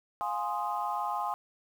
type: chord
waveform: sine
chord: F minor seventh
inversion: none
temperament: equal with one note detuned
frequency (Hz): 704.5 / 830.6 / 1046.5 / 1244.5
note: F5 / Ab5 / C6 / Eb6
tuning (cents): +15 / 0 / 0 / 0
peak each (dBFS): -37 / -33 / -34 / -37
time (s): 0.21-1.34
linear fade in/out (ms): 0
effects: tanh soft clip ceiling -19 dBFS + 9-bit